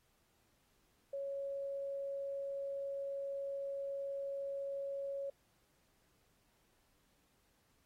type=tone; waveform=sine; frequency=554.4 Hz; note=C#5; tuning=in tune; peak=-38 dBFS; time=1.13-5.3 s; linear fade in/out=5 ms; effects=pink hiss -75 dBFS RMS until 7.85 s + AAC 48 kbps